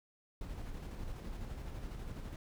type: noise with tremolo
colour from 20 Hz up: brown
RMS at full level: -42 dBFS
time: 0.41-2.36 s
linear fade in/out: 2 ms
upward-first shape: square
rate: 12 Hz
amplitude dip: 30%
effects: none